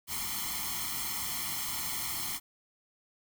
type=noise with comb filter; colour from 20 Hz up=white; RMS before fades=-35 dBFS; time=0.07-2.4 s; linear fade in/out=50 ms; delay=0.94 ms; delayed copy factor=+0.95; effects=none